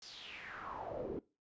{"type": "noise with band-pass filter sweep", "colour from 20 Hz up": "brown", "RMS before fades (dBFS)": -45, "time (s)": [0.02, 1.19], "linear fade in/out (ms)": 2, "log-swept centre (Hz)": [5400, 340], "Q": 4.5, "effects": ["noise-tail reverb RT60 0.3 s tail -21 dB re dry", "resampled to 16000 Hz"]}